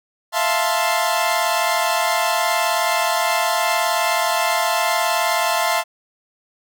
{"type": "chord", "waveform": "sawtooth", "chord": "F major seventh", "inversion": "third", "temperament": "equal", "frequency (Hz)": [659.3, 698.5, 880, 1046.5], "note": ["E5", "F5", "A5", "C6"], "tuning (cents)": [0, 0, 0, 0], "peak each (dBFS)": -19, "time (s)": [0.32, 5.84], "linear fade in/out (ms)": 50, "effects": []}